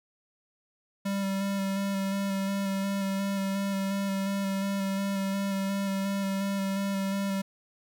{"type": "tone with vibrato", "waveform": "square", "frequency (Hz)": 196, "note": "G3", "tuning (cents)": 0, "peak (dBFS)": -28, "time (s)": [1.05, 7.42], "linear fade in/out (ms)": 10, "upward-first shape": "square", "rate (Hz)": 2.8, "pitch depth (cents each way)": 14, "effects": ["11-bit"]}